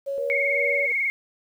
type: tone with pitch glide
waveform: sine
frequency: 554.4 to 567.4 Hz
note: C#5 to C#5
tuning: 0 to +40 cents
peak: -25 dBFS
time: 0.06-0.87 s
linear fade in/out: 20 ms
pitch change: +40 cents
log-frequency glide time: 0.17-0.63 s
type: tone with tremolo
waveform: sine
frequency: 479.4 Hz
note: A#4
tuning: 48 cents sharp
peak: -28 dBFS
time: 0.18-0.92 s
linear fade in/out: 0 ms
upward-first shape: sine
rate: 2.6 Hz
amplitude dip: 70%
type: tone with vibrato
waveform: sine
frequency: 2179 Hz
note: C#7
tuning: 30 cents flat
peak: -21 dBFS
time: 0.3-1.1 s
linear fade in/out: 0 ms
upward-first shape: sine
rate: 20 Hz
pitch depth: 57 cents each way
effects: 9-bit